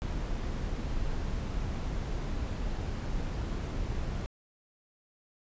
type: noise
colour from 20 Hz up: brown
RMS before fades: -33 dBFS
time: 0.02-4.26 s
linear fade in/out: 0 ms
effects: resampled to 16000 Hz